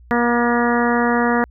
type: harmonic tone with a mistuned harmonic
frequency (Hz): 238.5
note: A#3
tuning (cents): +40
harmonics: 1 / 2 / 3 / 4 / 5 / 6 / 7 / 8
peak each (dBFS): -18 / -21 / -23 / -24 / -25 / -26 / -26 / -27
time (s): 0.11-1.44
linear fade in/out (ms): 0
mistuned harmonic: 7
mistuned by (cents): +18
effects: added 60 Hz sine -42 dBFS peak until 1.5 s

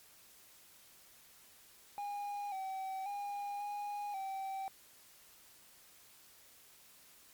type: tone with pitch steps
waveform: triangle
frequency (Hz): 816 / 766 / 812 / 822 / 774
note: G#5 / G5 / G#5 / G#5 / G5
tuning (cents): -31 / -40 / -39 / -18 / -22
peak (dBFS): -36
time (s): 1.98-4.68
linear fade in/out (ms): 0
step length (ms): 540
effects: white hiss -61 dBFS RMS until 7.33 s + MP3 96 kbps

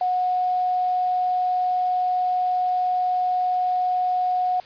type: tone with quantisation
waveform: sine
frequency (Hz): 730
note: F#5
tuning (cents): -24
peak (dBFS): -19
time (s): 0.01-4.6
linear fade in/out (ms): 2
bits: 8
effects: white hiss -47 dBFS RMS until 4.65 s + resampled to 11025 Hz

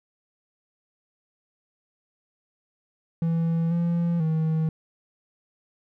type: tone with pitch steps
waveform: triangle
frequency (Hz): 165.6 / 170.6 / 159.1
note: E3 / F3 / D#3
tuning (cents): +8 / -40 / +39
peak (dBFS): -19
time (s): 3.22-4.69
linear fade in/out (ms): 2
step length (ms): 490
effects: none

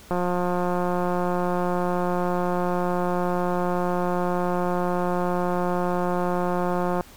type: click train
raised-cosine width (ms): 1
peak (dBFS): -12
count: 1229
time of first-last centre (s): 0.11-7.009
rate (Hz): 178
effects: pink hiss -48 dBFS RMS until 7.16 s

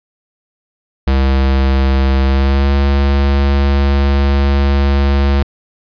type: tone with pitch glide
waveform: square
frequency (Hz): 67 to 69.52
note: C2 to C#2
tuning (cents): +42 to +6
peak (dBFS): -10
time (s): 1.07-5.43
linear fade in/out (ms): 5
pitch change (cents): +64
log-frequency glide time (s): 2.25-2.75
effects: resampled to 11025 Hz

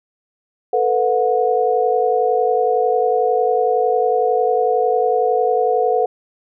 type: tone cluster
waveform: sine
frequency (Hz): 444.2 / 495.2 / 727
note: A4 / B4 / F#5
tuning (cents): +16 / +5 / -31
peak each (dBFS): -18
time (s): 0.73-6.06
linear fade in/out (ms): 5
effects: none

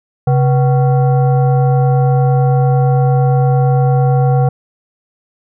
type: tone with frequency modulation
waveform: sine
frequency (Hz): 134.6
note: C3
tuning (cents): +49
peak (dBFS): -8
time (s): 0.27-4.49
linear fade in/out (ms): 5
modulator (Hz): 622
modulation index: 0.65
effects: none

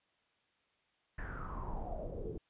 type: noise with low-pass filter sweep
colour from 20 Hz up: brown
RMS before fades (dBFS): -41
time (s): 1.18-2.38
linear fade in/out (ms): 5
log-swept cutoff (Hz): 1800 to 380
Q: 8.6
effects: white hiss -75 dBFS RMS until 2.49 s + resampled to 8000 Hz

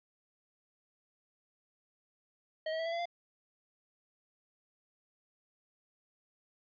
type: tone with pitch steps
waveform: square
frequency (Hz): 630 / 642.1 / 654.5 / 667.1 / 679.9 / 693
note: D#5 / E5 / E5 / E5 / F5 / F5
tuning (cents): +21 / -46 / -13 / +20 / -47 / -14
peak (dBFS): -34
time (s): 2.66-3.056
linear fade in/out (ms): 5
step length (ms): 66
effects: resampled to 11025 Hz + 12-bit

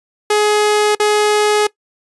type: tone with dropouts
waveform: sawtooth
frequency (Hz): 420.3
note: G#4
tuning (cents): +21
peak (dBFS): -7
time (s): 0.3-1.67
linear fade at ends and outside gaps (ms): 5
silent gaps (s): 0.951-0.998
effects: noise-tail reverb RT60 0.1 s tail -20 dB re dry + resampled to 24000 Hz

